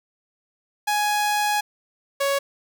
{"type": "tone pair in turn", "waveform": "sawtooth", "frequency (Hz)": [834, 556.6], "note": ["G#5", "C#5"], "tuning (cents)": [7, 7], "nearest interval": "perfect fifth", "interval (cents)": 700, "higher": "first", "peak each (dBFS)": -16, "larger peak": "neither", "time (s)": [[0.87, 1.61], [2.2, 2.39]], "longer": "first", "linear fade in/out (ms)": 10, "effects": []}